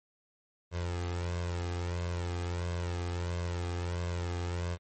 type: tone with flanger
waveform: sawtooth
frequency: 87.31 Hz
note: F2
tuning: in tune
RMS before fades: -34 dBFS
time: 0.71-4.78 s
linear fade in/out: 50 ms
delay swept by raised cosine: 1.9 to 2.47 ms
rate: 1.5 Hz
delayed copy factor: +0.7
effects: MP3 32 kbps